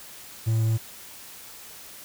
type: tone with quantisation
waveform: triangle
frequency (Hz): 111.9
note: A2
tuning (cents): +30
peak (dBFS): -18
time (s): 0.46-0.78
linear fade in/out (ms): 20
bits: 8
effects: white hiss -44 dBFS RMS until 2.04 s